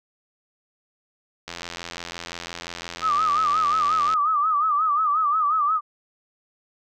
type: click train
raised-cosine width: 0.2 ms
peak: -15 dBFS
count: 229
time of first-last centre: 1.48-4.137 s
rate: 85.8 Hz
type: tone with vibrato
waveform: sine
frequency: 1222 Hz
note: D#6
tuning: 32 cents flat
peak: -18 dBFS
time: 3.01-5.81 s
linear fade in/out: 50 ms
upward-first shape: sine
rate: 5.6 Hz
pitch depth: 110 cents each way
effects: none